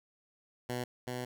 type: tone pair in turn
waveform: 10% pulse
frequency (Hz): 123.47 / 124.62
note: B2 / B2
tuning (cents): 0 / +16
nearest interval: unison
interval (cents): 16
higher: second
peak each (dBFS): -26 / -28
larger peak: first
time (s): 0.69-0.84 / 1.07-1.25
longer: second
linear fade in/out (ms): 5
effects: none

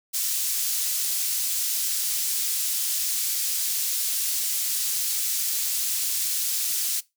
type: high-pass noise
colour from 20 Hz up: pink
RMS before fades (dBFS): -26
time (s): 0.13-7.01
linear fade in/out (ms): 20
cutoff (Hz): 5900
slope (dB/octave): 12
effects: noise-tail reverb RT60 0.2 s tail -20 dB re dry

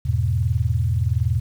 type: chord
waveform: sine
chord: E major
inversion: none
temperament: equal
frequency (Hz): 82.41 / 103.83 / 123.47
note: E2 / G#2 / B2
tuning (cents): 0 / 0 / 0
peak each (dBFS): -22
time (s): 0.05-1.4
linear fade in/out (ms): 10
effects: 8-bit

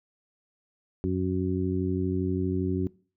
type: harmonic tone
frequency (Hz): 92.5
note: F#2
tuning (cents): 0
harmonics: 1 / 2 / 3 / 4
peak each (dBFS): -30 / -30 / -30 / -30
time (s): 1.04-2.87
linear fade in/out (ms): 0
effects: noise-tail reverb RT60 0.4 s tail -22 dB re dry

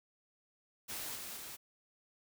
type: noise with level steps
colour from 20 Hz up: white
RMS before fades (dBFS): -42 / -45 / -47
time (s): 0.88-1.57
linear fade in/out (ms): 20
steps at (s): 1.15 / 1.36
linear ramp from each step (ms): 10
effects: none

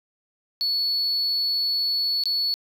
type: tone with dropouts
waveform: sine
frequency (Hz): 4416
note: C#8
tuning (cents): -7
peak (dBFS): -19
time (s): 0.61-2.54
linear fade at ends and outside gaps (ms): 0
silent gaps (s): 2.237-2.256
effects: tanh soft clip ceiling -19 dBFS + 10-bit

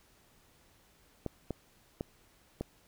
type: clicks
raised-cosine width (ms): 2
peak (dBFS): -21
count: 4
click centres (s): 1.263 / 1.507 / 2.009 / 2.61
effects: pink hiss -65 dBFS RMS until 2.87 s

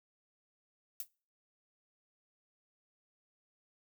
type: noise with exponential decay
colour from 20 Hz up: violet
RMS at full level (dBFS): -34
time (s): 1-1.08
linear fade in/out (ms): 2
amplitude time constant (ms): 16
effects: noise-tail reverb RT60 0.4 s tail -25 dB re dry

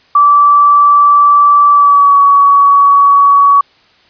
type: tone with pitch glide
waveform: sine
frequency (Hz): 1160 to 1128.9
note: D6 to C#6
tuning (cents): -22 to +31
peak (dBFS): -3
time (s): 0.15-3.61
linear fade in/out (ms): 5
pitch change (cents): -47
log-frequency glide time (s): 1.71-2.17
effects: white hiss -48 dBFS RMS until 4.09 s + resampled to 11025 Hz

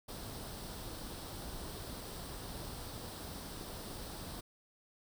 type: noise with comb filter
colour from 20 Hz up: pink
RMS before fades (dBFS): -45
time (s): 0.08-4.41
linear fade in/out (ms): 10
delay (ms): 0.22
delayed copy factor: +0.5
effects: none

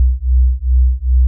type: beating tone pair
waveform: sine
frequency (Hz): 61.74 / 64.24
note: B1 / C2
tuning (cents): 0 / -31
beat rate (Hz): 2.5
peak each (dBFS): -12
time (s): 0-1.27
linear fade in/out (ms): 0
effects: none

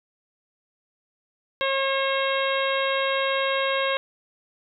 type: harmonic tone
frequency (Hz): 541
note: C#5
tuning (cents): -42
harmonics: 1 / 2 / 3 / 4 / 5 / 6 / 7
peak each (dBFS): -25 / -28 / -30 / -31 / -32 / -33 / -33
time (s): 1.61-3.97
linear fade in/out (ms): 0
effects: none

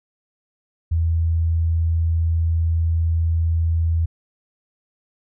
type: tone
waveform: sine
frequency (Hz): 82.41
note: E2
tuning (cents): 0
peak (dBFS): -16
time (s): 0.91-4.06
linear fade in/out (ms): 10
effects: none

